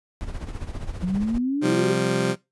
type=noise with tremolo; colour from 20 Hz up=brown; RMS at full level=-30 dBFS; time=0.21-1.38 s; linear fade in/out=0 ms; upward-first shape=sine; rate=15 Hz; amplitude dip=65%
type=exponential sweep; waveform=sine; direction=up; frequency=174.61 to 392 Hz; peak=-21 dBFS; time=1.02-1.93 s; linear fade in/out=20 ms
type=chord; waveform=20% pulse; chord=C suspended fourth; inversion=none; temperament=just; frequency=130.81 / 174.42 / 196.22 Hz; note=C3 / F3 / G3; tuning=0 / -2 / +2 cents; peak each=-21 dBFS; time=1.61-2.36 s; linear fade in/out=50 ms
effects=noise-tail reverb RT60 0.2 s tail -19 dB re dry + resampled to 24000 Hz